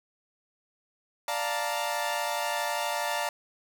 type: chord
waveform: sawtooth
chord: Bb major seventh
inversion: first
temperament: equal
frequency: 587.3 / 698.5 / 880 / 932.3 Hz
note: D5 / F5 / A5 / Bb5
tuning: 0 / 0 / 0 / 0 cents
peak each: -30 dBFS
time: 1.28-3.29 s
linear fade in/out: 2 ms
effects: none